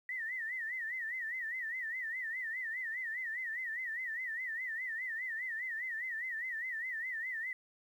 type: tone with vibrato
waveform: sine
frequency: 1908 Hz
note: A#6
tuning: 40 cents sharp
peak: -36 dBFS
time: 0.09-7.53 s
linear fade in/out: 2 ms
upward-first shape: sine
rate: 4.9 Hz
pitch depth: 140 cents each way
effects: 11-bit